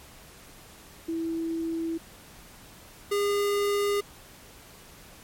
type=tone pair in turn; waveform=sine / square; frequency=328.5 / 406.6 Hz; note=E4 / G#4; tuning=-6 / -37 cents; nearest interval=major third; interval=369 cents; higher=second; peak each=-27 / -24 dBFS; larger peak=second; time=1.08-1.98 / 3.11-4.01 s; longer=neither; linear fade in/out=10 ms; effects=pink hiss -50 dBFS RMS until 5.23 s + MP3 64 kbps